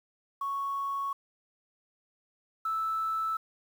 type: tone pair in turn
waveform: sine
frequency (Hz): 1108.7 / 1315.1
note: C#6 / E6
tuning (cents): 0 / -4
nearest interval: minor third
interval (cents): 296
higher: second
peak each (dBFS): -29 / -27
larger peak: second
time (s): 0.41-1.13 / 2.65-3.37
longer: neither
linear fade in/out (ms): 5
effects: tanh soft clip ceiling -24 dBFS + 9-bit